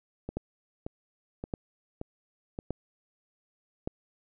two click trains, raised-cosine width 2 ms, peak -22 / -18 dBFS, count 5 / 4, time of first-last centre 0.29-2.589 / 0.37-3.875 s, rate 1.74 / 0.856 Hz, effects none

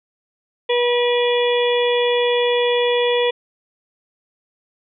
harmonic tone, 484.4 Hz, B4, 34 cents flat, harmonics 1 / 2 / 4 / 5 / 6 / 7, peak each -16 / -25 / -28 / -28 / -30 / -25 dBFS, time 0.69-3.31 s, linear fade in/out 10 ms, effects none

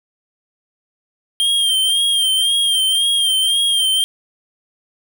square tone with vibrato, 3190 Hz, G7, 30 cents sharp, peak -14 dBFS, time 1.4-4.04 s, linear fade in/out 0 ms, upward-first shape sine, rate 1.9 Hz, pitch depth 49 cents each way, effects none

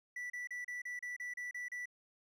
triangle tone bursts, 1965 Hz, B6, 9 cents flat, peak -38 dBFS, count 10, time 0.16-1.857 s, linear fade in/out 5 ms, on 140 ms, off 33 ms, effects none

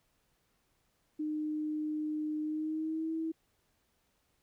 sine tone with pitch glide, 305.5 to 322.7 Hz, D#4 to E4, -32 to -37 cents, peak -32 dBFS, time 1.19-3.32 s, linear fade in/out 10 ms, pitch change +95 cents, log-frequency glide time 2.42-3.12 s, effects pink hiss -75 dBFS RMS until 4.42 s

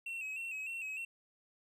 triangle tone with vibrato, 2632 Hz, E7, 3 cents flat, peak -37 dBFS, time 0.06-1.05 s, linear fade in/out 5 ms, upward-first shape square, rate 3.3 Hz, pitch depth 53 cents each way, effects none

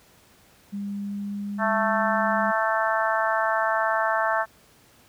sine tone with pitch glide, 201.3 to 204.6 Hz, G3 to G#3, +46 to -26 cents, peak -28 dBFS, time 0.72-2.52 s, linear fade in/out 20 ms, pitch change +28 cents, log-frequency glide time 0.9-2.02 s
harmonic tone, 221 Hz, A3, 8 cents sharp, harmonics 3 / 4 / 5 / 6 / 7 / 8, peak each -26 / -27 / -28 / -29 / -29 / -30 dBFS, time 1.58-4.46 s, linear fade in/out 50 ms
effects pink hiss -56 dBFS RMS until 5.08 s + high-pass 60 Hz 12 dB/octave

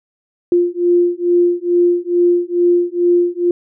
sine beating tone pair, 349.2 / 351.5 Hz, F4 / F4, 0 / +11 cents, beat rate 2.3 Hz, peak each -14 dBFS, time 0.52-3.51 s, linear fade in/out 2 ms, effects none

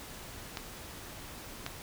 clicks, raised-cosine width 0.2 ms, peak -18 dBFS, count 2, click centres 0.572 / 1.664 s, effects pink hiss -46 dBFS RMS until 1.82 s

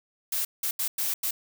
blue noise bursts at uneven times, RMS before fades -28 dBFS, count 5, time 0.32-0.45 / 0.63-0.71 / 0.79-0.88 / 0.98-1.14 / 1.23-1.31 s, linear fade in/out 5 ms, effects none

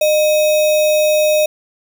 sine tone with sample-and-hold, 611 Hz, D#5, 32 cents flat, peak -10 dBFS, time 0.01-1.46 s, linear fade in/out 5 ms, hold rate 3150 Hz, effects none

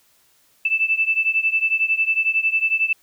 sine beating tone pair, 2637 / 2648 Hz, E7 / E7, 0 / +7 cents, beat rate 11 Hz, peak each -19 / -21 dBFS, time 0.65-2.93 s, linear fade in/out 5 ms, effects white hiss -59 dBFS RMS until 3.02 s

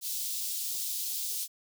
white high-pass noise, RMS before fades -34 dBFS, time 0.01-1.48 s, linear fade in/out 50 ms, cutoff 3600 Hz, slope 24 dB/octave, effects none

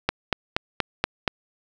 click train, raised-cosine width 0.3 ms, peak -4 dBFS, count 6, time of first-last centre 0.09-1.278 s, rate 4.21 Hz, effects none

